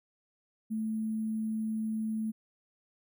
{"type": "tone with sample-and-hold", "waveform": "sine", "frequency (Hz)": 218.9, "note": "A3", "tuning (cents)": -9, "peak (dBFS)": -30, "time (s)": [0.7, 2.32], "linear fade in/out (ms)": 20, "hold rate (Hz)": 11025, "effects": []}